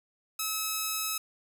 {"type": "tone", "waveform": "5% pulse", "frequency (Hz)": 1290, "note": "E6", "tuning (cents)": -38, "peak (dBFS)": -18, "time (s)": [0.39, 1.18], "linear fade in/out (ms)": 5, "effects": []}